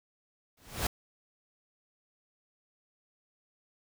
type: noise with exponential growth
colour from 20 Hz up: pink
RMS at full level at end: -27 dBFS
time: 0.57-0.87 s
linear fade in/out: 5 ms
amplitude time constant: 65 ms
effects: none